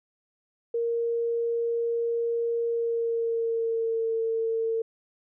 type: tone with pitch glide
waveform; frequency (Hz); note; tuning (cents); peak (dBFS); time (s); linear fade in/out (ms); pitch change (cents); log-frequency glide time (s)
sine; 466.2 to 451.9; A#4 to A4; 0 to +46; -24; 0.74-4.82; 5; -54; 2.67-4.12
effects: none